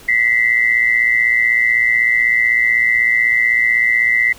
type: tone pair together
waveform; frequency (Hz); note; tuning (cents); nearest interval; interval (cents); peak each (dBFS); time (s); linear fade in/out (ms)
sine; 1950 / 2066; B6 / C7; -23 / -22; minor second; 101; -14; 0.08-4.33; 10
effects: pink hiss -41 dBFS RMS until 4.38 s